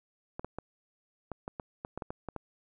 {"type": "clicks", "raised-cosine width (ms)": 1, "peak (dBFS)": -23, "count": 12, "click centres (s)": [0.395, 0.446, 0.586, 1.317, 1.479, 1.598, 1.849, 1.976, 2.022, 2.105, 2.287, 2.363], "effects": []}